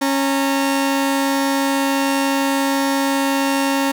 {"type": "tone pair together", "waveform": "sawtooth", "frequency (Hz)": [274.6, 915.1], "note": ["C#4", "A#5"], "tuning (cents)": [-16, -32], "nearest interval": "octave + major sixth", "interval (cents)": 2084, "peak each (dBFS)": [-13, -19], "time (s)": [0.01, 3.92], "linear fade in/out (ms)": 10, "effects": []}